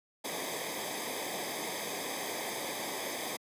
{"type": "noise with comb filter", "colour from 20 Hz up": "pink", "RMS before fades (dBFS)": -37, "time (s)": [0.24, 3.37], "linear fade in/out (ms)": 10, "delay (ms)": 0.71, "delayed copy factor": -0.8, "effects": ["high-pass 200 Hz 12 dB/octave", "resampled to 32000 Hz"]}